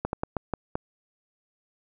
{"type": "slowing click train", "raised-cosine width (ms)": 1, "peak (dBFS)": -13, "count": 6, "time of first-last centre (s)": [0.05, 0.755], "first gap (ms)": 81, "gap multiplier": 1.28, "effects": []}